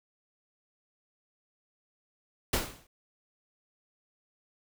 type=noise with exponential decay; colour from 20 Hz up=pink; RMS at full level=-25 dBFS; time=2.53-2.87 s; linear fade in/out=5 ms; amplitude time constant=72 ms; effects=none